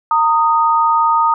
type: tone pair together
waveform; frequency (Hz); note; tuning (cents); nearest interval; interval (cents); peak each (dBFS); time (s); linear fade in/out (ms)
sine; 917.6 / 1243; A#5 / D#6; -28 / -2; perfect fourth; 526; -13; 0.11-1.34; 2
effects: none